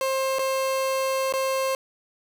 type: tone with dropouts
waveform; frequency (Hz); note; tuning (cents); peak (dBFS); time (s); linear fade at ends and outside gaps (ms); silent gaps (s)
30% pulse; 531; C5; +25; -20; 0.01-1.75; 1; 0.386-0.392 / 1.325-1.337
effects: none